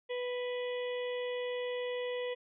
harmonic tone with a mistuned harmonic, 493.9 Hz, B4, in tune, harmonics 1 / 2 / 4 / 5 / 6 / 7, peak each -34 / -48 / -45 / -51 / -50 / -50 dBFS, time 0.09-2.35 s, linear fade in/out 20 ms, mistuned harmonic 7, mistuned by -48 cents, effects none

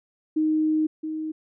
sine tone pair in turn, 311.1 / 313.1 Hz, D#4 / D#4, 0 / +11 cents, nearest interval unison, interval 11 cents, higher second, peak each -19 / -27 dBFS, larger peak first, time 0.36-0.87 / 1.03-1.32 s, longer first, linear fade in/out 10 ms, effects none

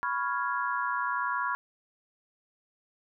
sine chord, C# dominant seventh, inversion third, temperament equal, 987.8 / 1108.7 / 1396.9 / 1661.2 Hz, B5 / C#6 / E#6 / G#6, 0 / 0 / 0 / 0 cents, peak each -32 / -33 / -33 / -35 dBFS, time 0.03-1.55 s, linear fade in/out 0 ms, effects none

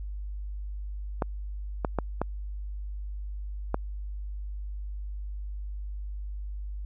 clicks, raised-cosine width 1 ms, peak -12 dBFS, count 5, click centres 1.222 / 1.848 / 1.987 / 2.216 / 3.744 s, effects added 50 Hz sine -33 dBFS peak until 6.85 s

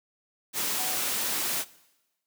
sine tone in noise, 746 Hz, F#5, 14 cents sharp, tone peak -38 dBFS, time 0.76-0.99 s, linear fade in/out 50 ms, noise white, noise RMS -29 dBFS, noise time 0.53-1.65 s, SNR -12 dB, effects noise-tail reverb RT60 1.0 s tail -20 dB re dry + high-pass 150 Hz 12 dB/octave

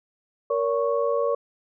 sine tone cluster, 467.2 / 568 / 1107 Hz, A#4 / C#5 / C#6, +4 / +42 / -3 cents, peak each -24 / -24 / -29 dBFS, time 0.5-1.35 s, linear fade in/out 5 ms, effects none

